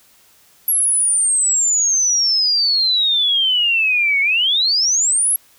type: exponential two-way sweep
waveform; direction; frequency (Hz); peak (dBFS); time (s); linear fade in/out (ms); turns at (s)
sine; down then up; 11430 to 2185 to 11430; -13; 0.68-5.36; 2; 4.21
effects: white hiss -52 dBFS RMS until 5.58 s